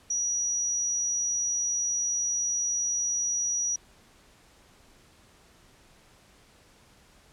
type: tone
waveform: sine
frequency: 5810 Hz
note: F#8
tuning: 32 cents flat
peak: -25 dBFS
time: 0.1-3.76 s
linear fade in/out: 5 ms
effects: pink hiss -58 dBFS RMS until 7.32 s + low-pass 10000 Hz 12 dB/octave